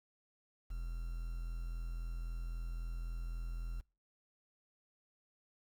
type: tone with quantisation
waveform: triangle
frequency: 41.88 Hz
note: E1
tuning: 28 cents sharp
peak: -36 dBFS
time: 0.7-3.81 s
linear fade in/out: 10 ms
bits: 10
effects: noise-tail reverb RT60 0.3 s tail -25 dB re dry